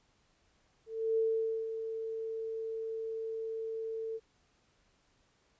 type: tone with ADSR envelope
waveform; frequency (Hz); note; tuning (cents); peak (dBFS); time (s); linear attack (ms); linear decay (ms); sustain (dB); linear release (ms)
sine; 447.1; A4; +28; -26; 0.86-4.2; 310; 500; -9; 43
effects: pink hiss -71 dBFS RMS until 5.59 s + resampled to 16000 Hz